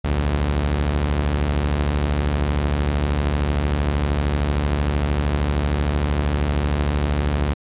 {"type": "beating tone pair", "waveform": "sawtooth", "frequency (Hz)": [60.2, 73.2], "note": ["B1", "D2"], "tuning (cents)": [-44, -5], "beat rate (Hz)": 13, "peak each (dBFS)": [-22, -15], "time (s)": [0.04, 7.54], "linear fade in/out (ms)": 10, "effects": ["resampled to 8000 Hz"]}